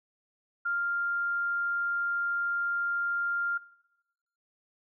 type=tone; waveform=sine; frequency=1396.9 Hz; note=F6; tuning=in tune; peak=-27 dBFS; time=0.65-3.58 s; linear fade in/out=10 ms; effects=noise-tail reverb RT60 1.0 s tail -20 dB re dry